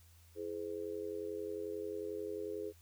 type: tone with amplitude modulation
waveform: sine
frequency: 420 Hz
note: G#4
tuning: 19 cents sharp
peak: -34 dBFS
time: 0.35-2.73 s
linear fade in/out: 50 ms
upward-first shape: sine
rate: 91.2 Hz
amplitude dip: 100%
effects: added 84 Hz sine -60 dBFS peak until 2.81 s + white hiss -67 dBFS RMS until 2.81 s